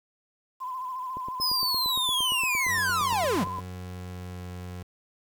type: tone with vibrato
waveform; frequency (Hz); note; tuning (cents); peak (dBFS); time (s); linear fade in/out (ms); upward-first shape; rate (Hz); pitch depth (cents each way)
sine; 1022; C6; -41; -31; 0.6-3.61; 20; sine; 14; 49
type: click train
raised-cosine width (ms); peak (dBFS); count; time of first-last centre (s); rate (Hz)
2; -27; 22; 1.17-3.587; 8.69
type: linear sweep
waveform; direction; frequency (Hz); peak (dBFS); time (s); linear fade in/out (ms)
45% pulse; down; 5160 to 125.1; -24; 1.4-3.45; 20
type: tone with pitch glide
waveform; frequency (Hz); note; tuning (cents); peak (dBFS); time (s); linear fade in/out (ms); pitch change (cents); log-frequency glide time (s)
30% pulse; 92.5 to 90.13; F#2 to F#2; 0 to -45; -34; 2.68-4.83; 5; -45; 2.8-4.46
effects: 9-bit